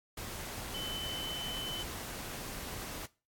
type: tone in noise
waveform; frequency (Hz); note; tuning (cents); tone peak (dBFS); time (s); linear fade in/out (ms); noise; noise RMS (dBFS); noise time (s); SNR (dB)
sine; 3037; F#7; +44; -38; 0.74-1.83; 5; pink; -42; 0.17-3.06; +1
effects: noise-tail reverb RT60 0.3 s tail -19 dB re dry + AAC 64 kbps

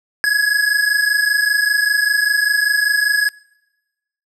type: tone pair together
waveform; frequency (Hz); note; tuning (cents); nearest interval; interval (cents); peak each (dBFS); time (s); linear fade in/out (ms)
square; 1661.2 / 1686.3; G#6 / G#6; 0 / +26; unison; 26; -18 / -16; 0.24-3.29; 0
effects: noise-tail reverb RT60 1.0 s tail -25 dB re dry + low-pass 12000 Hz 12 dB/octave

